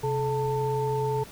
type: tone cluster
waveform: sine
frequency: 131.3 / 431 / 892 Hz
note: C3 / A4 / A5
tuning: +6 / -36 / +23 cents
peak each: -29 / -27 / -30 dBFS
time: 0.03-1.24 s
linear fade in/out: 10 ms
effects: pink hiss -46 dBFS RMS until 1.31 s